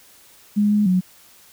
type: tone with pitch steps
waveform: sine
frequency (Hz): 207.2 / 208.7 / 183.6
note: G#3 / G#3 / F#3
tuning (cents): -4 / +9 / -13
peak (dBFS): -14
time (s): 0.56-1.01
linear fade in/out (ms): 20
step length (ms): 150
effects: white hiss -50 dBFS RMS until 1.52 s